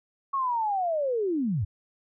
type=linear sweep; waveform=sine; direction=down; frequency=1114 to 82.3 Hz; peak=-24 dBFS; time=0.33-1.65 s; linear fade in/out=10 ms; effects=none